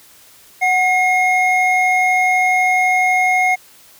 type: tone pair together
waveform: triangle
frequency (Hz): 740 / 2148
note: F#5 / C7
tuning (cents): 0 / +45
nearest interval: octave + tritone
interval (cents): 1845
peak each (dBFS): -13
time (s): 0.61-3.56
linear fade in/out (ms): 20
effects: white hiss -46 dBFS RMS until 3.99 s